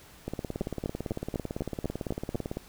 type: two click trains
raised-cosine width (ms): 2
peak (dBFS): -19 / -16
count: 42 / 8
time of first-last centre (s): 0.28-2.571 / 0.61-2.356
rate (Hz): 17.9 / 4.01
effects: pink hiss -53 dBFS RMS until 2.68 s